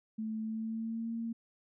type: tone with pitch glide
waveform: sine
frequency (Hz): 219.2 to 229.3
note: A3 to A#3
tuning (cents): -6 to -28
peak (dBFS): -34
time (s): 0.18-1.33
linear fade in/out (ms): 10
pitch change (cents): +78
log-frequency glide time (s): 0.41-1.12
effects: none